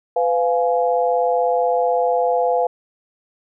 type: chord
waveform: sine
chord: F diminished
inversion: second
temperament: just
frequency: 502.9 / 698.5 / 838.1 Hz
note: Cb5 / F5 / Ab5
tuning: +31 / 0 / +16 cents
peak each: -18 / -19 / -23 dBFS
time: 0.16-2.67 s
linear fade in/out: 5 ms
effects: none